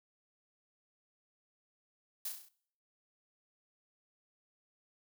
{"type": "noise with echo", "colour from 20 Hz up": "blue", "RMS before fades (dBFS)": -38, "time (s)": [2.25, 2.29], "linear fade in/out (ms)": 5, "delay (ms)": 33, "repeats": 6, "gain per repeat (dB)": -4, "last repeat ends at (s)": 2.488, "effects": ["noise-tail reverb RT60 0.6 s tail -21 dB re dry"]}